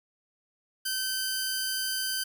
15% pulse tone pair together, 1539 / 4841 Hz, G6 / D#8, -32 / -48 cents, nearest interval octave + minor sixth, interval 1984 cents, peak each -25 dBFS, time 0.85-2.24 s, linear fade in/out 10 ms, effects none

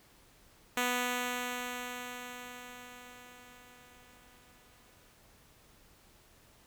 5% pulse tone with exponential decay, 246.9 Hz, B3, in tune, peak -17 dBFS, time 0.77-5.14 s, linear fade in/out 2 ms, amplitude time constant 950 ms, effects pink hiss -62 dBFS RMS until 6.66 s

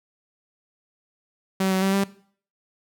sawtooth tone with pitch steps, 190.8 / 188.6 / 193.5 / 197 Hz, G3 / F#3 / G3 / G3, -47 / +33 / -22 / +9 cents, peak -16 dBFS, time 1.6-2.04 s, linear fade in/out 5 ms, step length 110 ms, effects noise-tail reverb RT60 0.5 s tail -18 dB re dry

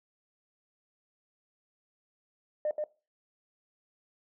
sine tone with echo, 605 Hz, D#5, 49 cents flat, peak -26 dBFS, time 2.65-2.71 s, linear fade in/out 2 ms, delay 130 ms, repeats 1, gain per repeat -3 dB, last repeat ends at 2.84 s, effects noise-tail reverb RT60 0.3 s tail -19 dB re dry + tanh soft clip ceiling -23 dBFS

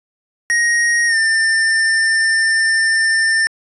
square tone with pitch glide, 1876 to 1794.4 Hz, A#6 to A6, +11 to +34 cents, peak -13 dBFS, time 0.5-3.47 s, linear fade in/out 0 ms, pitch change -77 cents, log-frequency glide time 1.07-1.16 s, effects resampled to 24000 Hz

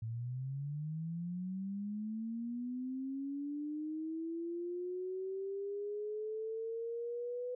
sine linear sweep, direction up, 110 to 498 Hz, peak -37 dBFS, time 0.02-7.55 s, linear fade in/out 5 ms, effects none

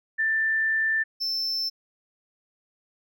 sine / triangle tone pair in turn, 1775 / 5319 Hz, A6 / E8, +15 / +15 cents, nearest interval octave + perfect fifth, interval 1900 cents, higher second, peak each -21 / -24 dBFS, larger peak first, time 0.18-1.04 / 1.2-1.7 s, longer first, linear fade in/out 20 ms, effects none

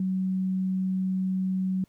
sine tone, 187.7 Hz, F#3, 25 cents sharp, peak -24 dBFS, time 0-1.84 s, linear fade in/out 2 ms, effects pink hiss -67 dBFS RMS until 1.88 s + high-pass 60 Hz 12 dB/octave

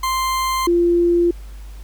40% pulse / sine tone pair in turn, 1046.5 / 345.4 Hz, C6 / F4, 0 / -19 cents, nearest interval octave + perfect fifth, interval 1919 cents, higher first, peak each -17 / -12 dBFS, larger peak second, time 0.03-0.67 / 0.67-1.31 s, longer neither, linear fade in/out 5 ms, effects added 50 Hz sine -32 dBFS peak until 1.83 s + pink hiss -49 dBFS RMS until 1.83 s

